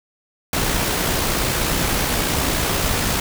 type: noise with amplitude modulation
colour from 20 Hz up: pink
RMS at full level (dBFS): -19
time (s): 0.53-3.2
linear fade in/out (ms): 2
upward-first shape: sine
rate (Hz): 61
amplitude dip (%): 30
effects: none